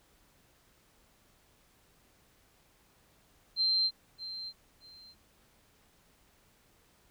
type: tone with echo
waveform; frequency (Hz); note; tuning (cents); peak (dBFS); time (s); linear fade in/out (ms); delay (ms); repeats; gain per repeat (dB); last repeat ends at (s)
sine; 4138; C8; -20; -25; 3.56-3.91; 50; 620; 2; -13; 5.15
effects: pink hiss -66 dBFS RMS until 7.1 s